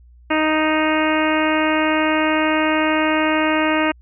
harmonic tone, 311.1 Hz, D#4, in tune, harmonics 1 / 2 / 3 / 4 / 5 / 6 / 7 / 8 / 9, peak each -19 / -22 / -24 / -25 / -26 / -27 / -27 / -28 / -29 dBFS, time 0.3-3.92 s, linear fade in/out 10 ms, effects added 60 Hz sine -44 dBFS peak until 4.01 s

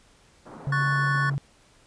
pink band-pass noise, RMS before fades -43 dBFS, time 0.45-1.36 s, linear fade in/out 20 ms, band 150 to 1300 Hz, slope 24 dB/octave
sine tone, 140 Hz, C#3, 18 cents sharp, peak -24 dBFS, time 0.67-1.38 s, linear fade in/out 0 ms
triangle chord, F# minor, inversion second, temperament equal, 1108.7 / 1480 / 1760 Hz, C#6 / F#6 / A6, 0 / 0 / 0 cents, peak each -26 dBFS, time 0.72-1.3 s, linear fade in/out 5 ms
effects pink hiss -58 dBFS RMS until 1.86 s + resampled to 22050 Hz

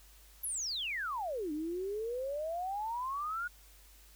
sine exponential two-way sweep, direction down then up, 11950 to 293.7 to 1466 Hz, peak -34 dBFS, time 0.43-3.48 s, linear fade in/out 10 ms, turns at 1.52 s, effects added 50 Hz sine -58 dBFS peak until 4.15 s + white hiss -61 dBFS RMS until 4.15 s

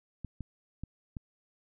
clicks, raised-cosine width 5 ms, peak -26 dBFS, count 4, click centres 0.247 / 0.407 / 0.836 / 1.168 s, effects none

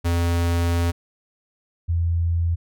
square / sine tone pair in turn, 85.5 / 84.57 Hz, F2 / E2, -36 / +45 cents, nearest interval unison, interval 19 cents, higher first, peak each -19 / -18 dBFS, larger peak second, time 0.04-0.92 / 1.88-2.56 s, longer first, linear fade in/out 20 ms, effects none

